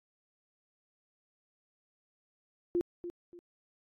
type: tone with echo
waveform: sine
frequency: 348.6 Hz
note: F4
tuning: 3 cents flat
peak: -26 dBFS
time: 2.75-2.81 s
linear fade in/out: 0 ms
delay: 290 ms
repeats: 2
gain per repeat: -11 dB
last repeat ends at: 3.39 s
effects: AAC 48 kbps